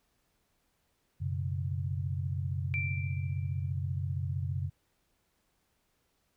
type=chord; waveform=sine; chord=F# suspended fourth; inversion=none; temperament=equal; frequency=92.5 / 123.47 / 138.59 Hz; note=F#2 / B2 / C#3; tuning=0 / 0 / 0 cents; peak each=-33 / -39 / -35 dBFS; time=1.2-4.7 s; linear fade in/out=20 ms
type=tone with exponential decay; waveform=sine; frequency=2349 Hz; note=D7; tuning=in tune; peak=-30 dBFS; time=2.74-3.71 s; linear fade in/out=0 ms; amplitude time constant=210 ms
effects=pink hiss -75 dBFS RMS until 6.36 s